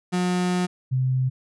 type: tone pair in turn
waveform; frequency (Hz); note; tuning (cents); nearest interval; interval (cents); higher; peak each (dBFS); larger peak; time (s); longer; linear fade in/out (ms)
35% pulse / sine; 180 / 129.47; F#3 / C3; -47 / -18; tritone; 571; first; -19; neither; 0.12-0.67 / 0.91-1.3; first; 20
effects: resampled to 24000 Hz